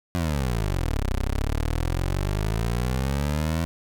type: exponential two-way sweep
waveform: 20% pulse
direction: down then up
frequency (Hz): 90.4 to 31.23 to 84.1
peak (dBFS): -18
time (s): 0.15-3.65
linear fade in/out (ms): 0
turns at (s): 1.09
effects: none